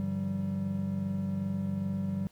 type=tone cluster; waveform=triangle; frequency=98.4 / 145 / 170.3 / 192.8 Hz; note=G2 / D3 / F3 / G3; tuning=+7 / -22 / -43 / -28 cents; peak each=-36 / -38 / -38 / -29 dBFS; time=0-2.27 s; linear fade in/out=0 ms; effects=pink hiss -64 dBFS RMS until 2.31 s